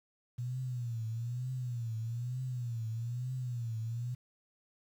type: tone with vibrato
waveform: sine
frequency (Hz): 120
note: B2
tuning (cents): -49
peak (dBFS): -34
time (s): 0.38-4.15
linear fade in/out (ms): 10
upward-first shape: triangle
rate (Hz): 1.1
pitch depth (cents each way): 140
effects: 10-bit